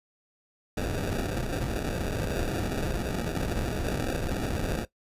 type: noise with sample-and-hold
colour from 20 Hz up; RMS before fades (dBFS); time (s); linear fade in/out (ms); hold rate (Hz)
pink; -30; 0.77-4.85; 5; 1050
effects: noise-tail reverb RT60 0.1 s tail -17 dB re dry + resampled to 32000 Hz